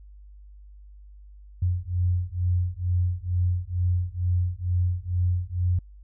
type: beating tone pair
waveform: sine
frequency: 88.4 / 90.6 Hz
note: F2 / F#2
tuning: +22 / -36 cents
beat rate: 2.2 Hz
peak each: -25 dBFS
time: 1.62-5.79 s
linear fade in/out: 5 ms
effects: added 50 Hz sine -44 dBFS peak until 6.03 s